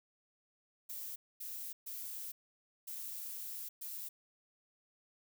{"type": "noise bursts at uneven times", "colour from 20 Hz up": "violet", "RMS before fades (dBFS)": -44, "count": 5, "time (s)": [[0.89, 1.16], [1.4, 1.73], [1.86, 2.32], [2.87, 3.69], [3.81, 4.09]], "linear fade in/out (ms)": 10, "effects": []}